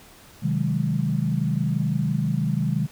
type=chord; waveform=sine; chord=Ab dominant seventh; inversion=first; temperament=just; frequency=129.78 / 155.74 / 186.89 / 207.7 Hz; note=C3 / Eb3 / Gb3 / Ab3; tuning=-14 / +2 / +18 / 0 cents; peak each=-26 / -24 / -28 / -28 dBFS; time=0.42-2.87 s; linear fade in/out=20 ms; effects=pink hiss -49 dBFS RMS until 2.91 s